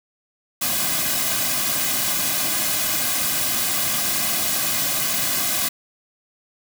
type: noise with comb filter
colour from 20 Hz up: white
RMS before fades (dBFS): -22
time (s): 0.61-5.69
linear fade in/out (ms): 10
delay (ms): 2.2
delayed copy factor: -0.8
effects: none